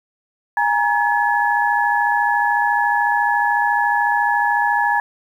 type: tone cluster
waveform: sine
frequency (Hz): 825 / 939 / 1707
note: G#5 / A#5 / G#6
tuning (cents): -12 / +12 / +47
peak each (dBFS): -19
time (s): 0.57-5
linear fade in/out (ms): 2
effects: 8-bit